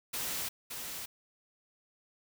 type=noise with echo; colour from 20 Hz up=white; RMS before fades=-36 dBFS; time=0.13-0.49 s; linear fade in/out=10 ms; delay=570 ms; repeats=1; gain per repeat=-5 dB; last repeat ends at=1.06 s; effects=none